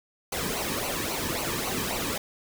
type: noise with flanger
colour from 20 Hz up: pink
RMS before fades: -30 dBFS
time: 0.32-2.18 s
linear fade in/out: 5 ms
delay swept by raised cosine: 0.57 to 1.46 ms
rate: 3.7 Hz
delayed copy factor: -0.7
effects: none